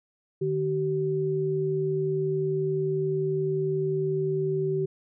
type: tone pair together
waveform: sine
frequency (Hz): 151.4 / 382.7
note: D#3 / G4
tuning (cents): -47 / -42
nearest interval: octave + major third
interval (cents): 1605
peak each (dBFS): -29 / -25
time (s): 0.41-4.86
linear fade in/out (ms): 10
effects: none